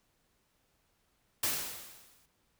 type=noise with exponential decay; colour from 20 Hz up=white; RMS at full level=-29 dBFS; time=1.43-2.26 s; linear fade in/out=5 ms; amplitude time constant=180 ms; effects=pink hiss -74 dBFS RMS until 2.59 s